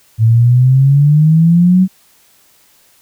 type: exponential sweep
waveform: sine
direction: up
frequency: 110 to 190 Hz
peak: -5 dBFS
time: 0.18-1.88 s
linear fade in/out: 50 ms
effects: white hiss -50 dBFS RMS until 3.01 s